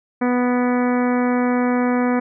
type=harmonic tone with a mistuned harmonic; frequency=246.9 Hz; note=B3; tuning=in tune; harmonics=1 / 2 / 3 / 4 / 5 / 6 / 7 / 8 / 9; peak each=-17 / -23 / -27 / -29 / -31 / -33 / -34 / -35 / -36 dBFS; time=0.21-2.2 s; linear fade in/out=10 ms; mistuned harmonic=9; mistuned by=+27 cents; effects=none